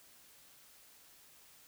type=silence; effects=white hiss -61 dBFS RMS until 1.67 s